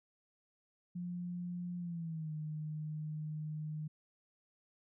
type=tone with pitch glide; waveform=sine; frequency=176.4 to 153.57 Hz; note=F3 to D#3; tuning=+18 to -22 cents; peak=-38 dBFS; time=0.95-3.88 s; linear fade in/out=10 ms; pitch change=-240 cents; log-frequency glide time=1.78-2.33 s; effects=none